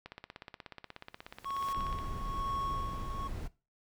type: click train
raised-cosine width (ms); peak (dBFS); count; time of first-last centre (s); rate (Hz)
0.3; -28; 33; 0.06-1.988; 16.6
type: noise with exponential growth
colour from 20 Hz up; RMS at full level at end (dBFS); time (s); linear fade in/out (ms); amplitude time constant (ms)
pink; -46; 0.85-1.73; 2; 190
type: tone with tremolo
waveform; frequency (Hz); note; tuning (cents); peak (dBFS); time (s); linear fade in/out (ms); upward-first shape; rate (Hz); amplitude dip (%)
triangle; 1102; C#6; -11; -31; 1.45-3.28; 10; sine; 1.1; 70
type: noise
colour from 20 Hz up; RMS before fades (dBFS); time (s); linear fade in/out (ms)
brown; -39; 1.75-3.48; 10
effects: noise-tail reverb RT60 0.3 s tail -19 dB re dry